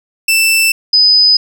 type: tone pair in turn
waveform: sawtooth / sine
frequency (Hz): 2661 / 5003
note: E7 / D#8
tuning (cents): +16 / +9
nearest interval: major seventh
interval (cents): 1093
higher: second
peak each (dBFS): -5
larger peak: neither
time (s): 0.28-0.72 / 0.93-1.37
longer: neither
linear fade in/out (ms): 5
effects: none